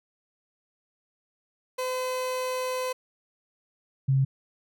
30% pulse / sine tone pair in turn, 510 / 134.61 Hz, C5 / C3, -44 / +50 cents, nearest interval octave + major seventh, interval 2306 cents, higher first, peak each -25 / -19 dBFS, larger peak second, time 1.78-2.93 / 4.08-4.25 s, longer first, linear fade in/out 10 ms, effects none

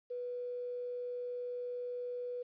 sine tone with quantisation, 491.1 Hz, B4, 10 cents flat, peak -37 dBFS, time 0.1-2.43 s, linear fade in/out 10 ms, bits 11, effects resampled to 11025 Hz

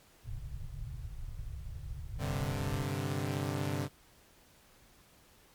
pink low-pass noise, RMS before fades -41 dBFS, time 0.23-2.88 s, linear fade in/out 50 ms, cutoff 150 Hz, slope 96 dB/octave
sawtooth chord, G suspended fourth, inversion none, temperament equal, 98 / 130.81 / 146.83 Hz, G2 / C3 / D3, 0 / 0 / 0 cents, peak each -33 dBFS, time 2.18-3.89 s, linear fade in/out 50 ms
effects pink hiss -62 dBFS RMS until 5.54 s + MP3 96 kbps

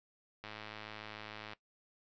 click train, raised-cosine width 0.3 ms, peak -29 dBFS, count 118, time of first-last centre 0.44-1.533 s, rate 107 Hz, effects noise-tail reverb RT60 0.1 s tail -18 dB re dry + resampled to 16000 Hz

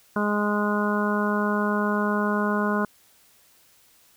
harmonic tone, 207.7 Hz, G#3, in tune, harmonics 1 / 2 / 3 / 4 / 5 / 6 / 7, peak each -24 / -29 / -31 / -36 / -29 / -33 / -30 dBFS, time 0.16-2.85 s, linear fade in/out 2 ms, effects white hiss -58 dBFS RMS until 4.16 s

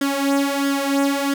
sawtooth tone with flanger, 278.3 Hz, C#4, 7 cents sharp, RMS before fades -20 dBFS, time 0.01-1.34 s, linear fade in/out 5 ms, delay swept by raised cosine 0.59 to 3.49 ms, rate 1.5 Hz, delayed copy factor +0.65, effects none

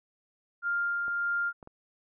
sine tone with tremolo, 1400 Hz, F6, 4 cents sharp, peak -26 dBFS, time 0.62-1.53 s, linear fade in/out 50 ms, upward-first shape sine, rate 1.7 Hz, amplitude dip 25%
clicks, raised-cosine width 1 ms, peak -33 dBFS, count 3, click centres 1.081 / 1.628 / 1.674 s
effects none

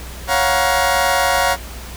25% pulse chord, Gb major seventh, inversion second, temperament equal with one note detuned, 554.4 / 698.5 / 740 / 947.5 Hz, Db5 / F5 / Gb5 / Bb5, 0 / 0 / 0 / +28 cents, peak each -16 dBFS, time 0.27-1.57 s, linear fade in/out 50 ms, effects added 60 Hz sine -31 dBFS peak until 1.96 s + pink hiss -35 dBFS RMS until 1.96 s

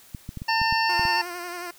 clicks, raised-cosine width 5 ms, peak -21 dBFS, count 8, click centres 0.148 / 0.291 / 0.373 / 0.419 / 0.616 / 0.725 / 0.995 / 1.053 s
harmonic tone, 900 Hz, A5, 39 cents sharp, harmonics 1 / 2 / 3 / 5 / 6, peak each -23 / -26 / -28 / -30 / -31 dBFS, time 0.48-1.22 s, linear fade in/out 10 ms
10% pulse tone with vibrato, 351.7 Hz, F4, 12 cents sharp, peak -24 dBFS, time 0.89-1.71 s, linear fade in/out 5 ms, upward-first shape sine, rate 11 Hz, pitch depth 38 cents each way
effects white hiss -52 dBFS RMS until 1.78 s

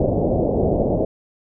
white low-pass noise, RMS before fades -19 dBFS, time 0-1.05 s, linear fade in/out 5 ms, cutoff 650 Hz, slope 48 dB/octave, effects none

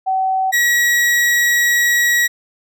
sine / 40% pulse tone pair in turn, 760 / 1915.1 Hz, F#5 / A#6, +46 / +46 cents, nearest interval octave + major third, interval 1600 cents, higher second, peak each -14 / -11 dBFS, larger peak second, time 0.06-0.52 / 0.52-2.28 s, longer second, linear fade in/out 20 ms, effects none

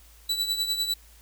40% pulse tone with tremolo, 3951 Hz, B7, in tune, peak -21 dBFS, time 0.29-0.94 s, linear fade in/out 5 ms, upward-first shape triangle, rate 10 Hz, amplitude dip 70%, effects added 56 Hz sine -52 dBFS peak until 1.21 s + white hiss -56 dBFS RMS until 1.21 s

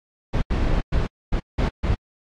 brown noise bursts at uneven times, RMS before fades -20 dBFS, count 6, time 0.33-0.42 / 0.5-0.81 / 0.92-1.07 / 1.32-1.4 / 1.58-1.69 / 1.83-1.95 s, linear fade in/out 10 ms, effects low-pass 4000 Hz 12 dB/octave + AAC 48 kbps

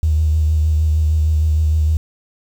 triangle tone with vibrato, 77.8 Hz, D#2, in tune, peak -8 dBFS, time 0.03-1.97 s, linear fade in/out 0 ms, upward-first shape triangle, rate 6.5 Hz, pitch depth 39 cents each way, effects tanh soft clip ceiling -10 dBFS + 7-bit

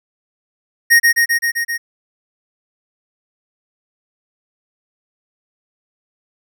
square tone with echo, 1864.7 Hz, A#6, in tune, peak -7 dBFS, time 0.9-1 s, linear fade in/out 20 ms, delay 130 ms, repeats 6, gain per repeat -2 dB, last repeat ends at 1.78 s, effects none

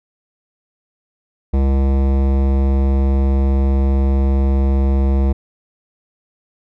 sine tone with hard clipping, 67.6 Hz, C#2, 43 cents flat, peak -14 dBFS, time 1.53-5.33 s, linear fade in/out 10 ms, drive 17 dB, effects none

